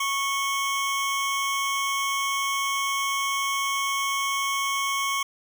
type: tone pair together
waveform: 25% pulse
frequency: 1102 / 3095 Hz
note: C#6 / G7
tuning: -11 / -23 cents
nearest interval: octave + tritone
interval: 1788 cents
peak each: -21 / -29 dBFS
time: 0-5.23 s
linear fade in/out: 5 ms
effects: none